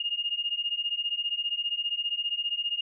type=beating tone pair; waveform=sine; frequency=2832 / 2847 Hz; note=F7 / F7; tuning=+23 / +33 cents; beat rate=15 Hz; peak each=-31 / -30 dBFS; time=0-2.81 s; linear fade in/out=5 ms; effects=none